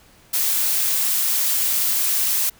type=noise; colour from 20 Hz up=blue; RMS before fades=-20 dBFS; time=0.33-2.5 s; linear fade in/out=10 ms; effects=pink hiss -52 dBFS RMS until 2.59 s

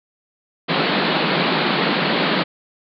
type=band-pass noise; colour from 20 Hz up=pink; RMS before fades=-19 dBFS; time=0.68-2.44 s; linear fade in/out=20 ms; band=150 to 4500 Hz; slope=96 dB/octave; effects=none

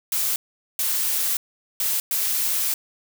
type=noise bursts at uneven times; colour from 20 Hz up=blue; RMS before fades=-23 dBFS; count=4; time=0.12-0.36 / 0.79-1.37 / 1.8-2 / 2.11-2.74 s; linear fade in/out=2 ms; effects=none

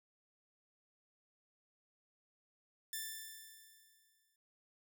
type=tone with exponential decay; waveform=5% pulse; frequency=1769 Hz; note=A6; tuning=9 cents sharp; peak=-28 dBFS; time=2.93-4.36 s; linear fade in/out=2 ms; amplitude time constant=310 ms; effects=none

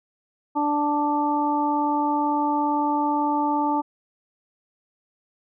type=harmonic tone; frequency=293.7 Hz; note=D4; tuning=in tune; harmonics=1 / 2 / 3 / 4; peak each=-24 / -33 / -22 / -31 dBFS; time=0.55-3.82 s; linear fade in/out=20 ms; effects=none

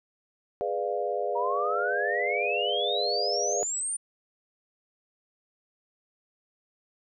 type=chord; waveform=sine; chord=G# diminished seventh; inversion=none; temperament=equal with one note detuned; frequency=415.3 / 493.9 / 594.5 / 698.5 Hz; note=G#4 / B4 / D5 / F5; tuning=0 / 0 / +21 / 0 cents; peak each=-32 dBFS; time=0.61-3.63 s; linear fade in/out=0 ms
type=exponential sweep; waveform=sine; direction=up; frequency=932.3 to 9320 Hz; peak=-28 dBFS; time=1.35-3.97 s; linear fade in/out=10 ms
effects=none

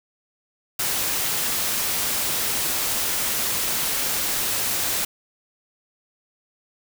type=noise; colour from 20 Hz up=white; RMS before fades=-24 dBFS; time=0.79-5.05 s; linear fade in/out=5 ms; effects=none

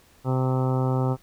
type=harmonic tone; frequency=129.6 Hz; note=C3; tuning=16 cents flat; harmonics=1 / 2 / 3 / 4 / 5 / 6 / 7 / 8 / 9 / 10; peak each=-22 / -29 / -31 / -32 / -39 / -35 / -36 / -42 / -41 / -39 dBFS; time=0.24-1.17 s; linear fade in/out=50 ms; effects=pink hiss -57 dBFS RMS until 1.22 s

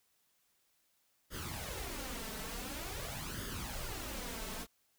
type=noise with flanger; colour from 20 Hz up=pink; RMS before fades=-42 dBFS; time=1.3-4.67 s; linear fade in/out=50 ms; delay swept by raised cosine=0.6 to 4.6 ms; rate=0.47 Hz; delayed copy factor=+0.65; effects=white hiss -75 dBFS RMS until 4.98 s

